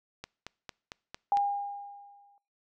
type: click train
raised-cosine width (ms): 0.2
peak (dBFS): -22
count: 6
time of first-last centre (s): 0.24-1.371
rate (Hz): 4.42
type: tone with exponential decay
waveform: sine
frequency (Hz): 808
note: G#5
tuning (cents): -48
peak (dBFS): -21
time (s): 1.32-2.38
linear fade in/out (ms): 1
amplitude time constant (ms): 230
effects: noise-tail reverb RT60 0.5 s tail -26 dB re dry